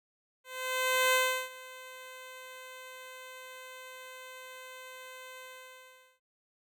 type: tone with ADSR envelope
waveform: 10% pulse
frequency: 514 Hz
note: C5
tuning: 31 cents flat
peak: -15 dBFS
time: 0.44-6.2 s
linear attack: 690 ms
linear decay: 360 ms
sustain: -22 dB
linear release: 780 ms
effects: none